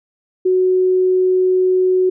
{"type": "tone", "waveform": "sine", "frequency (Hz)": 370, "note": "F#4", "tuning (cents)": 0, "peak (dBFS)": -11, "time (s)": [0.45, 2.1], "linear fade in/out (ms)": 10, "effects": []}